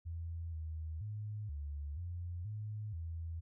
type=tone with pitch steps; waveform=sine; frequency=83.4 / 79.5 / 105.7 / 72.6 / 87.2 / 106.4 / 82.6 Hz; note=E2 / D#2 / G#2 / D2 / F2 / G#2 / E2; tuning=+21 / +38 / +31 / -19 / -2 / +42 / +4 cents; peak=-39 dBFS; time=0.05-3.41 s; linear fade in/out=20 ms; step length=480 ms; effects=none